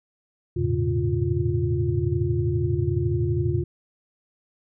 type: tone cluster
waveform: sine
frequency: 84.7 / 105.8 / 117.8 / 140.2 / 351.1 Hz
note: E2 / G#2 / A#2 / C#3 / F4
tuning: +48 / +33 / +19 / +20 / +9 cents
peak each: -27 dBFS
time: 0.56-3.64 s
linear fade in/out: 10 ms
effects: none